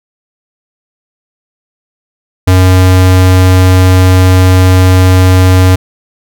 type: tone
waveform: square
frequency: 92.5 Hz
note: F#2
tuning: in tune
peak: -3 dBFS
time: 2.47-5.76 s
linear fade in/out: 10 ms
effects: none